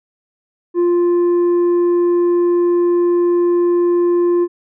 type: tone with tanh clipping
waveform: sine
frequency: 349.2 Hz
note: F4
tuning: in tune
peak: -12 dBFS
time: 0.74-4.48 s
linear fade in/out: 50 ms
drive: 4 dB
effects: none